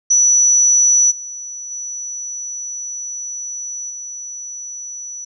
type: tone with level steps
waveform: sine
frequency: 5920 Hz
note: F#8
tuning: in tune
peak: -9 / -27 / -24 / -27 dBFS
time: 0.1-5.25 s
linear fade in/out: 10 ms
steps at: 1.1 / 1.7 / 3.89 s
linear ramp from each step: 20 ms
effects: none